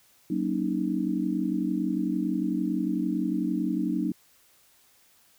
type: chord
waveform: sine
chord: D# minor seventh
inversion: first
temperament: just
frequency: 186.68 / 233.3 / 280 / 311.1 Hz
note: F#3 / A#3 / C#4 / D#4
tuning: +16 / +2 / +18 / 0 cents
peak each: -30 / -31 / -31 / -29 dBFS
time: 0.3-4.12 s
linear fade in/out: 5 ms
effects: white hiss -61 dBFS RMS until 5.38 s